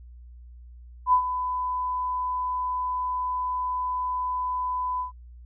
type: tone with ADSR envelope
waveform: sine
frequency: 1002 Hz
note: B5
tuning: 25 cents sharp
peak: -14 dBFS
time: 1.06-5.12 s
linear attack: 68 ms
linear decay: 87 ms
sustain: -11 dB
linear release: 120 ms
effects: added 60 Hz sine -43 dBFS peak until 5.45 s